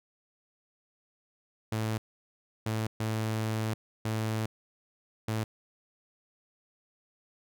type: tone bursts at uneven times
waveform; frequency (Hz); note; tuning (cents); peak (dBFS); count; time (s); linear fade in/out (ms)
sawtooth; 110; A2; 0; -25; 5; 1.72-1.98 / 2.66-2.87 / 3-3.74 / 4.05-4.46 / 5.28-5.44; 5
effects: none